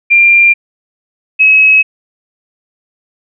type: tone pair in turn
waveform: sine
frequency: 2386 / 2563 Hz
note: D7 / E7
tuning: +27 / -49 cents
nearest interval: minor second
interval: 124 cents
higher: second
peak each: -3 dBFS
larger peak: neither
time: 0.1-0.54 / 1.39-1.83 s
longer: neither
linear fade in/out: 20 ms
effects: none